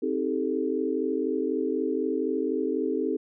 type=chord; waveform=sine; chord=A half-diminished seventh; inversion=first; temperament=just; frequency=264 / 316.8 / 396 / 440 Hz; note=C4 / Eb4 / G4 / A4; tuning=+16 / +31 / +18 / 0 cents; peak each=-30 dBFS; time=0.02-3.17 s; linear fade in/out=10 ms; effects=none